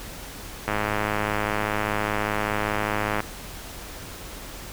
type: click train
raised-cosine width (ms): 0.5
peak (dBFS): -9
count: 266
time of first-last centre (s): 0.68-3.204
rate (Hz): 105
effects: added 44 Hz sine -44 dBFS peak until 4.72 s + pink hiss -39 dBFS RMS until 4.72 s